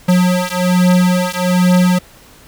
square beating tone pair, 180 / 181.2 Hz, F#3 / F#3, -47 / -36 cents, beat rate 1.2 Hz, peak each -14 dBFS, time 0.08-1.99 s, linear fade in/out 10 ms, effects pink hiss -43 dBFS RMS until 2.47 s

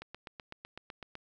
click train, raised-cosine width 0.3 ms, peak -27 dBFS, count 10, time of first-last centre 0.02-1.154 s, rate 7.94 Hz, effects none

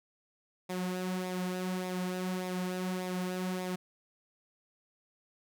sawtooth tone with flanger, 183.2 Hz, F#3, 17 cents flat, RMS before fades -35 dBFS, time 0.69-3.76 s, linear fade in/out 10 ms, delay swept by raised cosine 0.66 to 4.56 ms, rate 1.7 Hz, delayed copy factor -0.55, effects none

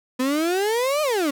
35% pulse exponential two-way sweep, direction up then down, 249.5 to 623 to 269.5 Hz, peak -18 dBFS, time 0.19-1.31 s, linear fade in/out 10 ms, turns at 1.02 s, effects none

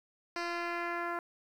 10% pulse tone with low-pass filter sweep, 344.4 Hz, F4, 24 cents flat, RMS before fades -36 dBFS, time 0.36-1.19 s, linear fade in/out 2 ms, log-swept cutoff 4800 to 1400 Hz, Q 1.3, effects 10-bit

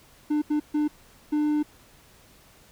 triangle tone bursts at uneven times, 299.5 Hz, D4, 34 cents sharp, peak -19 dBFS, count 4, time 0.3-0.42 / 0.5-0.6 / 0.74-0.88 / 1.32-1.63 s, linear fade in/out 10 ms, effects pink hiss -55 dBFS RMS until 2.71 s

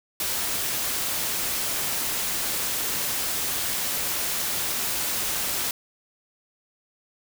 white noise, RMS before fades -27 dBFS, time 0.2-5.71 s, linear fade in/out 2 ms, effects none

